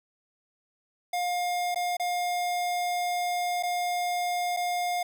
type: tone with dropouts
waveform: square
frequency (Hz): 710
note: F5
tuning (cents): +28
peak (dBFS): -27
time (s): 1.13-5.03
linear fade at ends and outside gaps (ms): 5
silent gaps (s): 1.746-1.758 / 1.969-1.997 / 3.627-3.633 / 4.566-4.57
effects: none